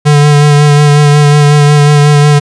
square tone with vibrato, 146.83 Hz, D3, in tune, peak -3 dBFS, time 0.05-2.4 s, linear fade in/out 20 ms, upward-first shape sine, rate 5.5 Hz, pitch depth 22 cents each way, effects resampled to 22050 Hz

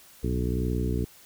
harmonic tone with a mistuned harmonic, 61.74 Hz, B1, in tune, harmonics 1 / 2 / 3 / 4 / 5 / 6 / 7, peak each -28 / -31 / -33 / -34 / -35 / -36 / -36 dBFS, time 0.23-1.05 s, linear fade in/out 10 ms, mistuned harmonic 1, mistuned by +110 cents, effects white hiss -53 dBFS RMS until 1.25 s

